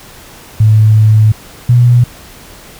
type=tone pair in turn; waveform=sine; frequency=108.3 / 121.56 Hz; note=A2 / B2; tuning=-27 / -27 cents; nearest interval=major second; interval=200 cents; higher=second; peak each=-3 dBFS; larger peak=neither; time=0.6-1.32 / 1.69-2.04 s; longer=first; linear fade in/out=5 ms; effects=pink hiss -35 dBFS RMS until 2.79 s